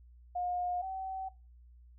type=tone pair in turn; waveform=sine; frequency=715 / 762.8 Hz; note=F5 / G5; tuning=+41 / -47 cents; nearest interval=minor second; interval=112 cents; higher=second; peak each=-32 / -36 dBFS; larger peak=first; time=0.35-0.82 / 0.82-1.29 s; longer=neither; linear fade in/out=10 ms; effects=noise-tail reverb RT60 0.3 s tail -20 dB re dry + added 60 Hz sine -54 dBFS peak until 1.98 s